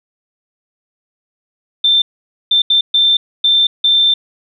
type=tone bursts at uneven times; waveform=sine; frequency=3567 Hz; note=A7; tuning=23 cents sharp; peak=-8 dBFS; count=6; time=1.84-2.02 / 2.51-2.62 / 2.7-2.81 / 2.94-3.17 / 3.44-3.67 / 3.84-4.14 s; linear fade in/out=5 ms; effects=none